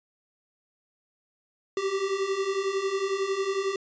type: beating tone pair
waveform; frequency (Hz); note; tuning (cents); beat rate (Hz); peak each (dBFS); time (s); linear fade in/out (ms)
square; 381.7 / 392.7; G4 / G4; -46 / +3; 11; -32 / -28; 1.77-3.76; 2
effects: resampled to 16000 Hz